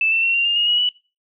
sine tone with pitch steps, 2637 / 2680 / 2724 / 2768 / 2813 / 2859 / 2906 / 2953 Hz, E7 / E7 / F7 / F7 / F7 / F7 / F#7 / F#7, 0 / +28 / -44 / -16 / +12 / +40 / -32 / -4 cents, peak -15 dBFS, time 0.01-0.89 s, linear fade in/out 2 ms, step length 110 ms, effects noise-tail reverb RT60 0.3 s tail -21 dB re dry

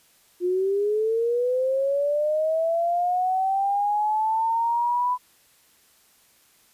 sine linear sweep, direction up, 351.3 to 1000 Hz, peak -20 dBFS, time 0.4-5.18 s, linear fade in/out 50 ms, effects white hiss -59 dBFS RMS until 6.73 s + resampled to 32000 Hz

